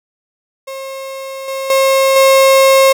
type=tone with level steps; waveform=35% pulse; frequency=537 Hz; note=C5; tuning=45 cents sharp; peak=-22 / -17 / -7 / -4 dBFS; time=0.67-2.93 s; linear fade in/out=10 ms; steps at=1.48 / 1.7 / 2.16 s; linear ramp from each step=2 ms; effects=none